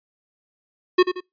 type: tone with echo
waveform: square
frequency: 364.2 Hz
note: F#4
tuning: 27 cents flat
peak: -11 dBFS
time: 0.98-1.03 s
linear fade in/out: 10 ms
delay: 88 ms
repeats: 2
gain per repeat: -9 dB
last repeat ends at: 1.206 s
effects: noise-tail reverb RT60 0.2 s tail -25 dB re dry + resampled to 11025 Hz